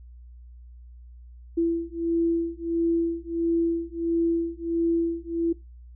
sine beating tone pair, 334 / 335.5 Hz, E4 / E4, +23 / +31 cents, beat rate 1.5 Hz, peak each -25 dBFS, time 1.57-5.53 s, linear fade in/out 10 ms, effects noise-tail reverb RT60 0.2 s tail -19 dB re dry + added 60 Hz sine -43 dBFS peak until 5.95 s

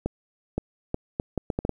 accelerating click train, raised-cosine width 2 ms, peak -12 dBFS, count 9, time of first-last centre 0.06-1.693 s, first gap 520 ms, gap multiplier 0.7, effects 9-bit

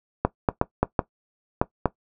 clicks, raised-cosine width 1 ms, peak -4 dBFS, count 7, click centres 0.25 / 0.488 / 0.614 / 0.83 / 0.992 / 1.615 / 1.857 s, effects noise-tail reverb RT60 0.1 s tail -17 dB re dry

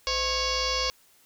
sine tone with frequency modulation, 2792 Hz, F7, 1 cent flat, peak -24 dBFS, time 0.07-0.9 s, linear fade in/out 0 ms, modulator 570 Hz, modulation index 4.7, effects white hiss -60 dBFS RMS until 1.25 s

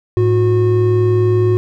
triangle tone pair together, 107.4 / 363.2 Hz, A2 / F#4, -41 / -32 cents, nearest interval octave + major sixth, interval 2109 cents, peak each -11 dBFS, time 0.17-1.57 s, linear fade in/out 0 ms, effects none

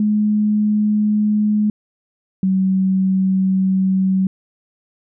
sine tone pair in turn, 210.8 / 189.62 Hz, G#3 / F#3, +26 / +43 cents, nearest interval major second, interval 183 cents, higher first, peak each -13 dBFS, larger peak neither, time 0-1.7 / 2.43-4.27 s, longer second, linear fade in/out 2 ms, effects none

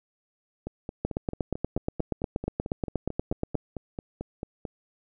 two click trains, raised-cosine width 2 ms, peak -20 / -13 dBFS, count 19 / 22, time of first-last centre 0.67-4.652 / 1.05-3.553 s, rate 4.52 / 8.39 Hz, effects none

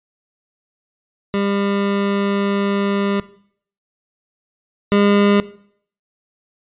25% pulse tone pair in turn, 200 / 202.9 Hz, G3 / G#3, +35 / -40 cents, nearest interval unison, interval 25 cents, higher second, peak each -13 / -8 dBFS, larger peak second, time 1.34-3.2 / 4.92-5.4 s, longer first, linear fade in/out 0 ms, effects noise-tail reverb RT60 0.6 s tail -18 dB re dry + resampled to 8000 Hz

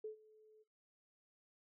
sine tone with ADSR envelope, 432.5 Hz, A4, 30 cents flat, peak -40 dBFS, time 0.04-0.64 s, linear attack 6 ms, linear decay 110 ms, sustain -23 dB, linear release 25 ms, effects noise-tail reverb RT60 0.2 s tail -19 dB re dry

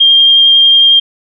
sine tone with vibrato, 3206 Hz, G7, 38 cents sharp, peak -3 dBFS, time 0-1 s, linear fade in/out 10 ms, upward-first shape triangle, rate 11 Hz, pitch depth 12 cents each way, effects none

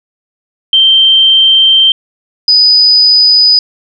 sine tone pair in turn, 3136 / 4978 Hz, G7 / D#8, 0 / 0 cents, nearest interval minor sixth, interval 800 cents, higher second, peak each -3 dBFS, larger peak neither, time 0.73-1.92 / 2.48-3.59 s, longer first, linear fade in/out 2 ms, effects none

